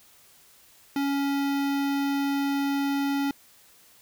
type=tone with notch filter; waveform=square; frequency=279.5 Hz; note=C#4; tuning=14 cents sharp; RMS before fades=-26 dBFS; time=0.96-3.31 s; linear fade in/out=2 ms; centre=8100 Hz; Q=1.1; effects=white hiss -56 dBFS RMS until 4.01 s